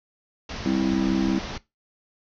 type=low-pass noise; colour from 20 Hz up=pink; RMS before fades=-34 dBFS; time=0.49-1.58 s; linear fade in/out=5 ms; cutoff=6100 Hz; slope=96 dB/octave
type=chord; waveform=triangle; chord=C major; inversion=second; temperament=just; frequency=196.22 / 261.6 / 327 Hz; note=G3 / C4 / E4; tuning=+2 / 0 / -14 cents; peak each=-23 dBFS; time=0.66-1.39 s; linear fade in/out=0 ms
effects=noise-tail reverb RT60 0.2 s tail -19 dB re dry